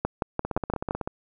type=two click trains; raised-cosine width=1 ms; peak=-10 / -15 dBFS; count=6 / 11; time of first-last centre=0.05-0.909 / 0.45-1.075 s; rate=5.82 / 16 Hz; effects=none